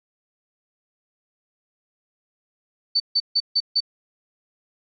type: tone bursts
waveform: sine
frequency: 4531 Hz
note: C#8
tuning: 37 cents sharp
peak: -16 dBFS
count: 5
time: 2.95-3.805 s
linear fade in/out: 10 ms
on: 51 ms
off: 150 ms
effects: none